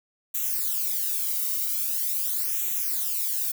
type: noise with flanger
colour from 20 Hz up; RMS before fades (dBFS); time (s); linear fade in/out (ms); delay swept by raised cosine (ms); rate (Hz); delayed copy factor
violet; -27; 0.34-3.52; 10; 0.2 to 1.2; 0.43; -1
effects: none